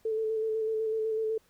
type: tone with vibrato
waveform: sine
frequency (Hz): 440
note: A4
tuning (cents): 0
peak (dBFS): -27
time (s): 0.05-1.38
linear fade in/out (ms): 5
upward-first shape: square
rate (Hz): 8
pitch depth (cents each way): 18
effects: pink hiss -66 dBFS RMS until 1.49 s